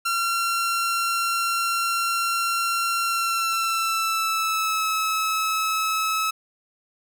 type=tone with pitch glide; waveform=sawtooth; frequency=1368 to 1295 Hz; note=F6 to E6; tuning=-36 to -31 cents; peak=-18 dBFS; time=0.05-6.31 s; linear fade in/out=10 ms; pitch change=-95 cents; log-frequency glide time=3.03-4.85 s; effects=none